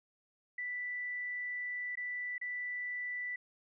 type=tone with dropouts; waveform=sine; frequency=1975.5 Hz; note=B6; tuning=in tune; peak=-36 dBFS; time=0.58-3.36 s; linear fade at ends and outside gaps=5 ms; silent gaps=1.955-1.972 / 2.381-2.413 s; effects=none